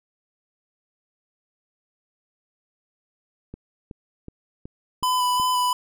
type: click train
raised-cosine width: 3 ms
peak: -24 dBFS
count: 6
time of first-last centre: 3.54-5.399 s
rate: 2.69 Hz
type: tone with vibrato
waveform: square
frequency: 1000 Hz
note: B5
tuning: 21 cents sharp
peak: -20 dBFS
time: 5.03-5.73 s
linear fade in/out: 2 ms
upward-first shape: square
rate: 2.9 Hz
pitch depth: 12 cents each way
effects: none